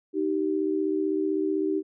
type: tone pair together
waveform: sine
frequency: 311.1 / 386.9 Hz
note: D#4 / G4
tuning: 0 / -23 cents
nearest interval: major third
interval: 377 cents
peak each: -26 dBFS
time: 0.13-1.83 s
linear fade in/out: 50 ms
effects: none